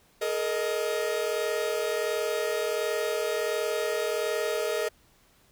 45% pulse chord, Ab suspended second, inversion none, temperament equal with one note detuned, 424.8 / 466.2 / 622.3 Hz, Ab4 / Bb4 / Eb5, +39 / 0 / 0 cents, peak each -31 dBFS, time 0.21-4.89 s, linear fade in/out 10 ms, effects pink hiss -62 dBFS RMS until 5.51 s

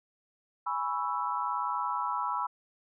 sine chord, C# minor seventh, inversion second, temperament equal, 830.6 / 987.8 / 1108.7 / 1318.5 Hz, G#5 / B5 / C#6 / E6, 0 / 0 / 0 / 0 cents, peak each -37 / -32 / -37 / -34 dBFS, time 0.66-2.47 s, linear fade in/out 10 ms, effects none

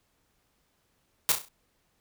white noise with echo, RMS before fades -22 dBFS, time 1.29-1.32 s, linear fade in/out 0 ms, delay 33 ms, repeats 5, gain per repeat -7 dB, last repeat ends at 1.485 s, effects pink hiss -72 dBFS RMS until 2 s

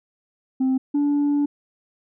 sine tone pair in turn, 261.6 / 289 Hz, C4 / D4, 0 / -28 cents, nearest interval major second, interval 172 cents, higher second, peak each -15 dBFS, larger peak neither, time 0.6-0.78 / 0.94-1.46 s, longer second, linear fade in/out 10 ms, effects tanh soft clip ceiling -16 dBFS

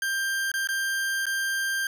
40% pulse tone with dropouts, 1585 Hz, G6, 19 cents sharp, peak -24 dBFS, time 0.02-1.87 s, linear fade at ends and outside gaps 2 ms, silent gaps 0.517-0.539 / 0.673-0.688 / 1.256-1.266 s, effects none

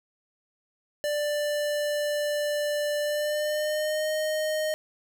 square tone with pitch glide, 590 to 619 Hz, D5 to D#5, +8 to -9 cents, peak -26 dBFS, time 1.04-4.74 s, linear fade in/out 0 ms, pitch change +83 cents, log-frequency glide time 3-4.1 s, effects none

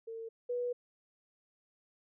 sine tone pair in turn, 453 / 488.4 Hz, A#4 / B4, -50 / -19 cents, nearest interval minor second, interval 131 cents, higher second, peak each -40 / -32 dBFS, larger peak second, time 0.07-0.29 / 0.49-0.73 s, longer second, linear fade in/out 10 ms, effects none

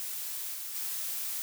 blue noise with level steps, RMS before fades -37 / -39 / -35 dBFS, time 0-1.42 s, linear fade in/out 0 ms, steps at 0.53 / 0.74 s, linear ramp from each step 20 ms, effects none

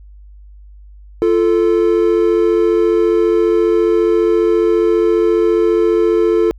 triangle tone pair together, 345.3 / 440 Hz, F4 / A4, -20 / 0 cents, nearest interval major third, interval 420 cents, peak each -11 dBFS, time 1.22-6.51 s, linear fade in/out 0 ms, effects added 50 Hz sine -36 dBFS peak until 6.58 s

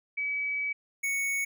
sine / square tone pair in turn, 2283 / 2221 Hz, D7 / C#7, -50 / +3 cents, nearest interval unison, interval 47 cents, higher first, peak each -28 dBFS, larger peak neither, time 0.17-0.73 / 1.03-1.45 s, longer first, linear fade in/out 10 ms, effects none

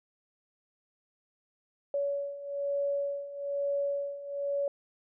sine beating tone pair, 564 / 565.1 Hz, C#5 / C#5, +30 / +33 cents, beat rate 1.1 Hz, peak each -35 / -31 dBFS, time 1.94-4.68 s, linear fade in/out 2 ms, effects none

